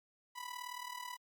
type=tone with amplitude modulation; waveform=sawtooth; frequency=987.8 Hz; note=B5; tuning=in tune; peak=-36 dBFS; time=0.35-1.17 s; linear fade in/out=20 ms; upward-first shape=sine; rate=38.5 Hz; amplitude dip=75%; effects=Opus 48 kbps